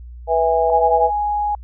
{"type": "harmonic tone", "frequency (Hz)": 164, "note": "E3", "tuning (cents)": -9, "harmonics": [3, 4, 5], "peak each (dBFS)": [-18, -18, -18], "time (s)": [0.27, 1.11], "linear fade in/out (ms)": 50}
{"type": "tone", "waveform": "sine", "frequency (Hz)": 830.6, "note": "G#5", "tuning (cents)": 0, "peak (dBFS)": -17, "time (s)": [0.7, 1.55], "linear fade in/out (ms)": 2}
{"effects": ["added 60 Hz sine -33 dBFS peak until 1.63 s"]}